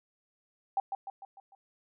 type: tone with echo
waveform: sine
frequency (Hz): 784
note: G5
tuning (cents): 0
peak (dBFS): -25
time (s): 0.77-0.8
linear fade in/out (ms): 2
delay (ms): 150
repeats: 5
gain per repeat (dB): -6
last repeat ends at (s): 1.55
effects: none